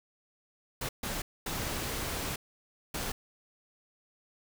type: noise bursts at uneven times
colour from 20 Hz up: pink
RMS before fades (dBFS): -35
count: 4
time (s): 0.81-0.89 / 1.03-1.22 / 1.46-2.36 / 2.94-3.12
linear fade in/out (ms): 5
effects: none